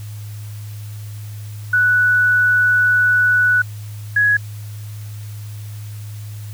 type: tone pair in turn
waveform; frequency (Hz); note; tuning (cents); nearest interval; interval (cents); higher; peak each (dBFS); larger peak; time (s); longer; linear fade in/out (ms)
sine; 1480 / 1671.9; F#6 / G#6; 0 / +11; major second; 211; second; -11; neither; 1.73-3.62 / 4.16-4.37; first; 5
effects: added 105 Hz sine -28 dBFS peak until 6.53 s + white hiss -44 dBFS RMS until 6.53 s